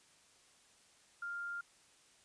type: tone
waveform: sine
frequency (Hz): 1399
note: F6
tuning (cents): +3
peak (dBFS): -39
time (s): 1.22-1.61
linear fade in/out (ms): 5
effects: white hiss -66 dBFS RMS until 2.24 s + resampled to 22050 Hz